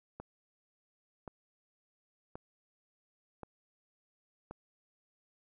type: click train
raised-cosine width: 1 ms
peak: -29 dBFS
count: 5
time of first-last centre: 0.2-4.51 s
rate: 0.928 Hz
effects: none